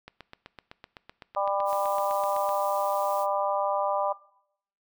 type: click train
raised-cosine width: 0.3 ms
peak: -26 dBFS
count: 20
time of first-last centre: 0.08-2.491 s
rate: 7.88 Hz
type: harmonic tone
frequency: 198.6 Hz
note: G3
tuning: 23 cents sharp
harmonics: 3 / 4 / 5 / 6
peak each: -28 / -29 / -30 / -31 dBFS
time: 1.36-4.13 s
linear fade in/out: 10 ms
type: noise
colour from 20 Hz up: blue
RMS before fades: -44 dBFS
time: 1.65-3.27 s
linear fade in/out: 50 ms
effects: noise-tail reverb RT60 0.7 s tail -20 dB re dry